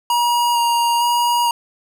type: tone with vibrato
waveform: square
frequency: 949 Hz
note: A#5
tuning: 31 cents sharp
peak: -15 dBFS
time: 0.1-1.51 s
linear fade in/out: 2 ms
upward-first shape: square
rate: 1.1 Hz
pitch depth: 12 cents each way
effects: none